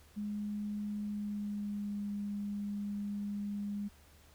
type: tone with pitch glide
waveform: sine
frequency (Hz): 207.7 to 204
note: G#3 to G#3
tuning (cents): 0 to -31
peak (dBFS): -35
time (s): 0.16-3.89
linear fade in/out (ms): 20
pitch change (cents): -31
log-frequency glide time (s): 0.99-2.07
effects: added 74 Hz sine -61 dBFS peak until 4.34 s + pink hiss -63 dBFS RMS until 4.34 s